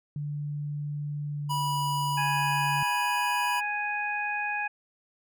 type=tone with pitch glide; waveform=sine; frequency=146.7 to 143.93 Hz; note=D3 to D3; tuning=-2 to -35 cents; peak=-30 dBFS; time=0.16-2.83 s; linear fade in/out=2 ms; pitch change=-33 cents; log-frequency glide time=1.28-1.79 s
type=tone; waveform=square; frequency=977 Hz; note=B5; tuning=19 cents flat; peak=-28 dBFS; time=1.49-3.61 s; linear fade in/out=20 ms
type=harmonic tone; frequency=830.6 Hz; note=G#5; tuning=in tune; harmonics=1 / 2 / 3; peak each=-32 / -32 / -32 dBFS; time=2.17-4.68 s; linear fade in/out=10 ms
effects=none